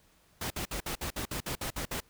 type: noise bursts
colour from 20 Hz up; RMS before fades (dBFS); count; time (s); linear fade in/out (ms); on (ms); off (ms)
pink; -35; 11; 0.41-2.004; 5; 94; 56
effects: pink hiss -65 dBFS RMS until 2.09 s